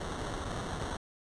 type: noise with sample-and-hold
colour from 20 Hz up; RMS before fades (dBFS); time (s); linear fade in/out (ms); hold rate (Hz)
pink; -37; 0-0.97; 5; 2450
effects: resampled to 22050 Hz